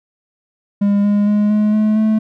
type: tone with pitch steps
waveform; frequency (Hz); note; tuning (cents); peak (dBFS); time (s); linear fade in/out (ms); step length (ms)
triangle; 202.3 / 205.2 / 208.2 / 211.3 / 214.3 / 217.4; G#3 / G#3 / G#3 / G#3 / A3 / A3; -45 / -21 / +5 / +30 / -45 / -21; -9; 0.81-2.19; 10; 230
effects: none